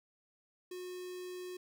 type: tone with notch filter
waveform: square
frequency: 363.2 Hz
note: F#4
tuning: 32 cents flat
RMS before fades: -44 dBFS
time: 0.71-1.57 s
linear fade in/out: 5 ms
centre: 1300 Hz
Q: 1.2
effects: none